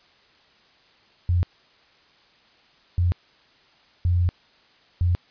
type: tone bursts at uneven times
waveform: sine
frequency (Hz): 88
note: F2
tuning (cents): +14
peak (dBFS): -17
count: 4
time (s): 1.29-1.43 / 2.98-3.12 / 4.05-4.29 / 5.01-5.15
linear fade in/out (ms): 0
effects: white hiss -57 dBFS RMS until 5.3 s + resampled to 11025 Hz